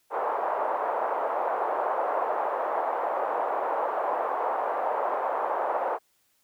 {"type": "band-pass noise", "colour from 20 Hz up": "white", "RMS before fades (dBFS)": -28, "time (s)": [0.1, 5.99], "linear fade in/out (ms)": 50, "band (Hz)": [520, 960], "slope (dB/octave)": 24, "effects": ["white hiss -69 dBFS RMS until 6.43 s"]}